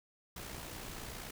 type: noise with amplitude modulation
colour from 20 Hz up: pink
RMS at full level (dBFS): -43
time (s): 0.36-1.31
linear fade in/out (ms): 5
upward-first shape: sine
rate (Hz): 59.7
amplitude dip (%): 50
effects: none